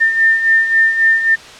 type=beating tone pair; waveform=sine; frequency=1800 / 1803.7 Hz; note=A6 / A6; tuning=+39 / +42 cents; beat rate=3.7 Hz; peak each=-17 / -10 dBFS; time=0-1.36 s; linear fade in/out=20 ms; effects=white hiss -35 dBFS RMS until 1.59 s + low-pass 5000 Hz 12 dB/octave